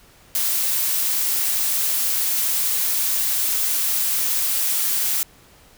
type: noise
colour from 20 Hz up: blue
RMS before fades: -21 dBFS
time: 0.35-5.23 s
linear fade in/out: 0 ms
effects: pink hiss -51 dBFS RMS until 5.77 s